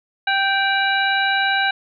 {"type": "harmonic tone with a mistuned harmonic", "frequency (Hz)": 783, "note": "G5", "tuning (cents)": -2, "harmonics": [1, 2, 3, 4, 5], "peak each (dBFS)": [-21, -19, -26, -28, -25], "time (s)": [0.27, 1.71], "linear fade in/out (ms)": 5, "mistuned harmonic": 4, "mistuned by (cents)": -140, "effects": []}